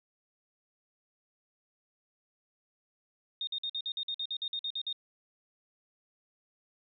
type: tone bursts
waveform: sine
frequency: 3685 Hz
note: A#7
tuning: 21 cents flat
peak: -32 dBFS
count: 14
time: 3.41-4.928 s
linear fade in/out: 2 ms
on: 62 ms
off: 50 ms
effects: none